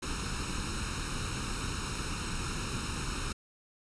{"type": "noise with comb filter", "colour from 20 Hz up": "pink", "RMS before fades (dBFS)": -35, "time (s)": [0.02, 3.33], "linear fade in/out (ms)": 10, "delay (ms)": 0.75, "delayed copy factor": 0.75, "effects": ["resampled to 22050 Hz"]}